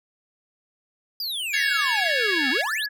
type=exponential two-way sweep; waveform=square; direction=down then up; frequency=4960 to 247.4 to 4960 Hz; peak=-27 dBFS; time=1.2-2.86 s; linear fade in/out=2 ms; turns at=2.5 s
type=harmonic tone; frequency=554.4 Hz; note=C#5; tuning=in tune; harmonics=3 / 4 / 5 / 6 / 7 / 8 / 9; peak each=-26 / -28 / -30 / -32 / -33 / -34 / -35 dBFS; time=1.53-2.62 s; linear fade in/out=10 ms
type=tone with vibrato; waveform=sine; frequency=1717 Hz; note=A6; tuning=43 cents flat; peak=-27 dBFS; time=1.53-2.89 s; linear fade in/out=20 ms; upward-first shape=square; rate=3.5 Hz; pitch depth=29 cents each way
effects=none